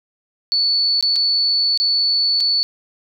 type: tone with dropouts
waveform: sine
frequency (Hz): 4454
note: C#8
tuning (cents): +7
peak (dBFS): -14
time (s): 0.52-2.63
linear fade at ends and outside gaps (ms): 0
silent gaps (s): 1.01-1.026 / 1.158-1.162 / 1.775-1.8 / 2.403-2.407
effects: none